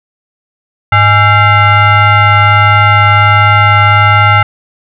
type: tone with frequency modulation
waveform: sine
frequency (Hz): 622.3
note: D#5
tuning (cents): 0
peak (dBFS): -3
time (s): 0.92-4.43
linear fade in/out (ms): 5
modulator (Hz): 727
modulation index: 2.2
effects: none